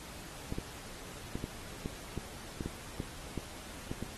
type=clicks; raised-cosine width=3 ms; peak=-23 dBFS; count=12; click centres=0.524 / 0.585 / 1.355 / 1.441 / 1.859 / 2.177 / 2.608 / 2.66 / 3.002 / 3.377 / 3.915 / 4.026 s; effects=pink hiss -48 dBFS RMS until 4.17 s + AAC 32 kbps